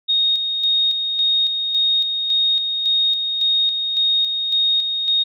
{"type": "tone with tremolo", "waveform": "sine", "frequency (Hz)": 3722, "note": "A#7", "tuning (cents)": -3, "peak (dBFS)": -14, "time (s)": [0.08, 5.24], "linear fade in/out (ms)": 20, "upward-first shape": "square", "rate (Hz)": 1.8, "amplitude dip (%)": 45, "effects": []}